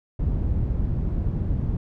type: low-pass noise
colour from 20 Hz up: white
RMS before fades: -24 dBFS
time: 0.19-1.77 s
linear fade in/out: 5 ms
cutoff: 100 Hz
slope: 12 dB/octave
effects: none